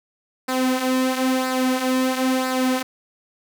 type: tone with flanger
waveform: sawtooth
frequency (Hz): 258.1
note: C4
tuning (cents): -23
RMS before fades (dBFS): -21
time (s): 0.48-2.83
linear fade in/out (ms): 10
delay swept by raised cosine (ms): 0.31 to 5.31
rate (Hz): 1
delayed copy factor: -0.6
effects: none